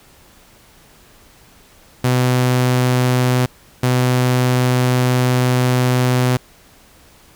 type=tone bursts at uneven times; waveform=sawtooth; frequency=125.9 Hz; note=B2; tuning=34 cents sharp; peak=-9 dBFS; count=2; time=2.04-3.46 / 3.83-6.37 s; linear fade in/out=5 ms; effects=pink hiss -48 dBFS RMS until 7.35 s